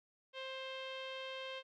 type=tone with low-pass filter; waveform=sawtooth; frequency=527 Hz; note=C5; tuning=12 cents sharp; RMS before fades=-45 dBFS; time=0.33-1.63 s; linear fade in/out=50 ms; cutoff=3200 Hz; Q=3.9; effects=none